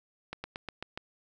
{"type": "slowing click train", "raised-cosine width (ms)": 0.3, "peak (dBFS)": -21, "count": 6, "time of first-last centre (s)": [0.33, 0.975], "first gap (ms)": 110, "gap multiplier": 1.08, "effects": []}